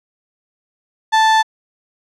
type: tone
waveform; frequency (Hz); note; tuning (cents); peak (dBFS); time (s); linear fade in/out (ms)
35% pulse; 880; A5; 0; -8; 1.12-1.43; 20
effects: low-pass 5000 Hz 12 dB/octave